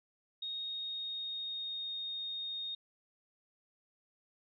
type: tone with pitch glide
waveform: sine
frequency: 3729 to 3703 Hz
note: A#7 to A#7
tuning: 0 to -12 cents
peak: -37 dBFS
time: 0.42-2.75 s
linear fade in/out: 5 ms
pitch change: -12 cents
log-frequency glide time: 0.61-1.95 s
effects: none